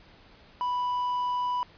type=tone; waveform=triangle; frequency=987.8 Hz; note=B5; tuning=in tune; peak=-24 dBFS; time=0.61-1.63 s; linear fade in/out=0 ms; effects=pink hiss -55 dBFS RMS until 1.77 s + resampled to 11025 Hz